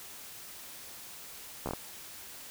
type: slowing click train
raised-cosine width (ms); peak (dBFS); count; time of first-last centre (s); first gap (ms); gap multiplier
1; -20; 5; 1.66-1.735; 13; 1.25
effects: white hiss -47 dBFS RMS until 2.5 s

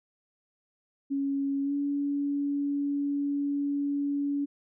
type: tone with pitch glide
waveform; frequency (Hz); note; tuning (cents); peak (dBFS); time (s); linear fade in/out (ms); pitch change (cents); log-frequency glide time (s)
sine; 277.2 to 284.3; C#4 to C#4; 0 to +44; -26; 1.1-4.46; 20; +44; 1.63-1.73
effects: none

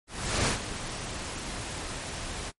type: noise with ADSR envelope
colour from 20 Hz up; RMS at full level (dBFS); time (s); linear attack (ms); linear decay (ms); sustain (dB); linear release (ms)
pink; -25; 0.07-2.52; 400; 120; -11; 36
effects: noise-tail reverb RT60 0.1 s tail -22 dB re dry + MP3 48 kbps

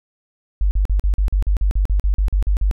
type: tone bursts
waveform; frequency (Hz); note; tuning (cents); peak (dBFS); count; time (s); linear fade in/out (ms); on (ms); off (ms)
sine; 49; G1; 0; -13; 15; 0.61-2.712; 0; 100; 43
effects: none

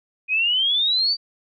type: exponential sweep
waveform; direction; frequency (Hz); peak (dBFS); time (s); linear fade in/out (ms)
sine; up; 2471 to 4672; -17; 0.28-1.17; 50
effects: none

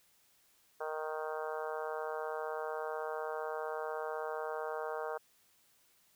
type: harmonic tone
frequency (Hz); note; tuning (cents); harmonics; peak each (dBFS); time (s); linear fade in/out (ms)
155.8; D#3; +3; 3 / 4 / 5 / 6 / 7 / 8 / 9 / 10; -40 / -42 / -44 / -46 / -47 / -48 / -49 / -50; 0.8-5.18; 10
effects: white hiss -69 dBFS RMS until 6.15 s

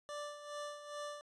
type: tone with tremolo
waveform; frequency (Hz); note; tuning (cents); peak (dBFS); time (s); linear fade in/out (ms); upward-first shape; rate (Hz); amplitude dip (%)
25% pulse; 587.3; D5; 0; -37; 0.09-1.21; 0; sine; 2.4; 65
effects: resampled to 22050 Hz

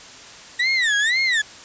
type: tone with vibrato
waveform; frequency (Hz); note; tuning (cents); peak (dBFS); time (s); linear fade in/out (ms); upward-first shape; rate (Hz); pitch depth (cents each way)
35% pulse; 1879; A#6; +13; -15; 0.59-1.42; 10; sine; 2; 230
effects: white hiss -41 dBFS RMS until 1.64 s + resampled to 16000 Hz

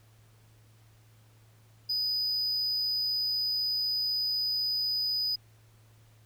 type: tone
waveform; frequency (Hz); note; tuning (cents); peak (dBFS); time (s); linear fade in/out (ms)
triangle; 4978; D#8; 0; -26; 1.89-5.36; 10
effects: added 110 Hz sine -57 dBFS peak until 6.25 s + pink hiss -65 dBFS RMS until 6.25 s

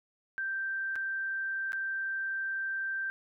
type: tone with dropouts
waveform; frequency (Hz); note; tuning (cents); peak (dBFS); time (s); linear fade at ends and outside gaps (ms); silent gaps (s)
sine; 1568; G6; 0; -31; 0.38-3.1; 0; 0.956-0.961 / 1.721-1.731
effects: none

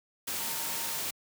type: tone in noise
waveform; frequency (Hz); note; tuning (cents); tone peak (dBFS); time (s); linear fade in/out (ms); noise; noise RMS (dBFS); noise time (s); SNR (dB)
sine; 915; A#5; -32; -45; 0.39-0.98; 10; white; -34; 0.27-1.11; -14
effects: high-pass 100 Hz 12 dB/octave

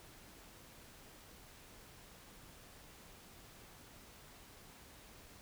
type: silence
effects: pink hiss -58 dBFS RMS until 5.41 s

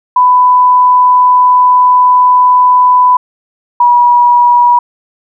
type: tone pair in turn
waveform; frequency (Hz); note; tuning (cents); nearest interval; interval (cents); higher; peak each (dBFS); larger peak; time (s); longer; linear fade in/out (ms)
sine; 997 / 968.1; B5 / B5; +16 / -35; minor second; 51; first; -3; neither; 0.16-3.17 / 3.8-4.79; first; 5
effects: none

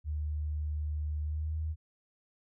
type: tone with pitch glide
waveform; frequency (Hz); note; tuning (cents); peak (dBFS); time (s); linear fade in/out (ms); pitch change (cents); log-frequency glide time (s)
sine; 75.5 to 78.57; D2 to D#2; +48 to +17; -31; 0.04-1.76; 50; +69; 1.23-1.56
effects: none

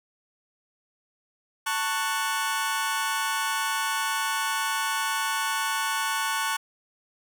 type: chord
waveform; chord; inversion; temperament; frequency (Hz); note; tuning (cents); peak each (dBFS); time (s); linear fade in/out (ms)
sawtooth; F# minor; first; just; 888 / 1110 / 1480; A5 / C#6 / F#6; +16 / +2 / 0; -26; 1.66-6.57; 10
effects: none

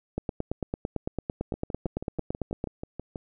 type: two click trains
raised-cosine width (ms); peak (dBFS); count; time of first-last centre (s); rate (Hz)
2; -21 / -15; 11 / 23; 1.54-3.158 / 0.18-2.641; 6.18 / 8.94
effects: none

